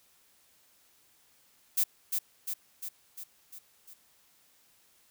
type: noise with echo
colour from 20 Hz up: violet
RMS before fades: -26 dBFS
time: 1.77-1.84 s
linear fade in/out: 10 ms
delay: 350 ms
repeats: 6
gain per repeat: -4 dB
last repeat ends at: 3.94 s
effects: white hiss -65 dBFS RMS until 5.1 s